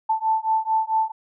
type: beating tone pair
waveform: sine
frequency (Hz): 880 / 884.5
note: A5 / A5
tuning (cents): 0 / +9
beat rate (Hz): 4.5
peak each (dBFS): -22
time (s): 0.09-1.12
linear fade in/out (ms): 10
effects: none